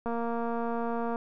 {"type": "click train", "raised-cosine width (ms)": 1, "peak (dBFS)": -20, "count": 257, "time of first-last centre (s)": [0.06, 1.159], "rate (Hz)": 233, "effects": []}